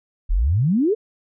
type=exponential sweep; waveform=sine; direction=up; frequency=35.4 to 466.2 Hz; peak=-15 dBFS; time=0.29-0.95 s; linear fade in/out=20 ms; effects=none